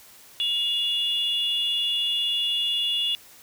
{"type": "tone pair together", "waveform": "sine", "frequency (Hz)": [2847, 3435], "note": ["F7", "A7"], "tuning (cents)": [33, -42], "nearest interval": "minor third", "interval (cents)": 325, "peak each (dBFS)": -24, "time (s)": [0.4, 3.15], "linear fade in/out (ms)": 0, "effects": ["tanh soft clip ceiling -16 dBFS", "white hiss -50 dBFS RMS until 3.42 s"]}